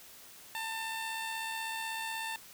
15% pulse tone with amplitude modulation, 895 Hz, A5, 29 cents sharp, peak -28 dBFS, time 0.55-2.36 s, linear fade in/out 0 ms, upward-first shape sine, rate 76.2 Hz, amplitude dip 30%, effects white hiss -53 dBFS RMS until 2.53 s

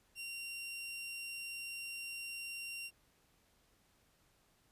sawtooth tone, 2759 Hz, F7, 22 cents flat, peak -39 dBFS, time 0.15-2.91 s, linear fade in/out 50 ms, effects pink hiss -72 dBFS RMS until 4.71 s + resampled to 32000 Hz

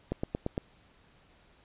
click train, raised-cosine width 2 ms, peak -17 dBFS, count 5, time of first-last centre 0.12-0.579 s, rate 8.72 Hz, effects pink hiss -62 dBFS RMS until 1.64 s + resampled to 8000 Hz

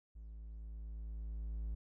triangle tone with level ramp, 54.5 Hz, A1, 16 cents flat, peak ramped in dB -46 to -35 dBFS, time 0.15-1.75 s, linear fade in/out 10 ms, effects none

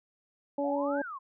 harmonic tone, 283.8 Hz, C#4, 41 cents sharp, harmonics 1 / 2 / 3, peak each -32 / -30 / -36 dBFS, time 0.58-1.02 s, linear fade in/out 5 ms
sine exponential two-way sweep, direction up then down, 659.3 to 1650 to 1023 Hz, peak -37 dBFS, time 0.63-1.19 s, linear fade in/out 20 ms, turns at 1.01 s
effects none

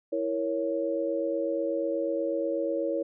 sine chord, A# diminished, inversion second, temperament equal, 329.6 / 466.2 / 554.4 Hz, E4 / A#4 / C#5, 0 / 0 / 0 cents, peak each -31 / -32 / -29 dBFS, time 0.12-3.03 s, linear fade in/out 10 ms, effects none

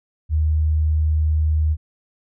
sine tone, 77.5 Hz, D#2, 6 cents flat, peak -15 dBFS, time 0.29-1.77 s, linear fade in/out 50 ms, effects none

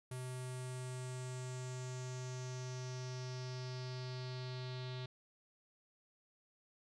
square tone with low-pass filter sweep, 127.3 Hz, C3, 47 cents flat, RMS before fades -44 dBFS, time 0.11-5.06 s, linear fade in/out 5 ms, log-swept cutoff 10000 to 3900 Hz, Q 4.3, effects none

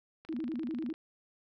click train, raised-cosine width 0.3 ms, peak -35 dBFS, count 19, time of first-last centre 0.25-0.94 s, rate 26.1 Hz
sine tone with vibrato, 277.2 Hz, C#4, in tune, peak -33 dBFS, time 0.29-0.93 s, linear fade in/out 5 ms, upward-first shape square, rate 10 Hz, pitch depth 250 cents each way
effects none

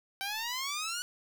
10% pulse exponential sweep, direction up, 770 to 1480 Hz, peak -25 dBFS, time 0.21-1.02 s, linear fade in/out 0 ms, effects 9-bit

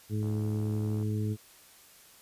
harmonic tone, 106.6 Hz, G#2, 46 cents sharp, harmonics 1 / 2 / 3 / 4, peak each -29 / -35 / -39 / -41 dBFS, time 0.09-1.37 s, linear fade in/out 50 ms
click train, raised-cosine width 1 ms, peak -35 dBFS, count 59, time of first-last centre 0.23-1.027 s, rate 72.8 Hz
effects white hiss -56 dBFS RMS until 2.21 s + resampled to 32000 Hz

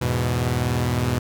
sawtooth chord, E major, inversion none, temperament equal, 82.41 / 103.83 / 123.47 Hz, E2 / G#2 / B2, 0 / 0 / 0 cents, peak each -23 / -23 / -18 dBFS, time 0.01-1.19 s, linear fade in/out 10 ms, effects none

